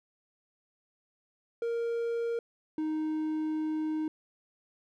triangle tone pair in turn, 466.2 / 311.2 Hz, A#4 / D#4, 0 / 0 cents, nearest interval perfect fifth, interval 700 cents, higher first, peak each -27 dBFS, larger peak neither, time 1.62-2.39 / 2.78-4.08 s, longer second, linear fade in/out 2 ms, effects none

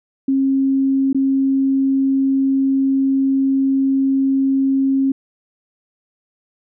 sine tone with dropouts, 270 Hz, C#4, 45 cents flat, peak -13 dBFS, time 0.28-5.12 s, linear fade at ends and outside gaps 5 ms, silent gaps 1.13-1.146 s, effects none

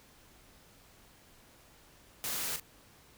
white noise with echo, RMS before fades -36 dBFS, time 2.24-2.56 s, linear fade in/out 0 ms, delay 38 ms, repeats 1, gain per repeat -8 dB, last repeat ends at 2.598 s, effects pink hiss -60 dBFS RMS until 3.17 s

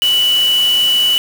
sine tone in noise, 2960 Hz, F#7, in tune, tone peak -10 dBFS, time 0.02-1.18 s, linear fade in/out 0 ms, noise white, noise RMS -25 dBFS, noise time 0.02-1.18 s, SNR +12 dB, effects none

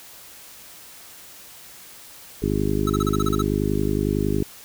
harmonic tone, 50.9 Hz, G#1, 34 cents flat, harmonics 1 / 2 / 3 / 4 / 5 / 6 / 7 / 8, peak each -28 / -28 / -28 / -28 / -28 / -28 / -28 / -28 dBFS, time 2.42-4.43 s, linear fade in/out 5 ms
square tone bursts, 1300 Hz, E6, 24 cents flat, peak -24 dBFS, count 9, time 2.87-3.419 s, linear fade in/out 5 ms, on 29 ms, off 36 ms
effects white hiss -44 dBFS RMS until 4.64 s

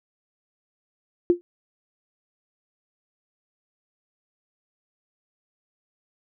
sine tone with exponential decay, 349.2 Hz, F4, in tune, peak -10 dBFS, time 1.3-1.41 s, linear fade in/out 0 ms, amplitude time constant 22 ms, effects none

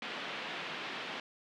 white band-pass noise, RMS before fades -41 dBFS, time 0.02-1.2 s, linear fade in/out 2 ms, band 170 to 3300 Hz, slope 24 dB/octave, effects none

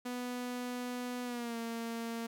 sawtooth tone with pitch glide, 246.9 to 230.4 Hz, B3 to A#3, 0 to -20 cents, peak -33 dBFS, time 0.05-2.27 s, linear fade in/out 10 ms, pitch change -120 cents, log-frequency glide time 1.24-1.57 s, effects none

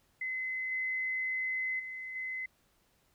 sine tone with level steps, 2042 Hz, C7, 43 cents flat, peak -33 / -31 / -39 / -35 dBFS, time 0.21-2.46 s, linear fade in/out 5 ms, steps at 0.71 / 1.79 / 2.15 s, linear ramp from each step 10 ms, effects pink hiss -71 dBFS RMS until 3.14 s

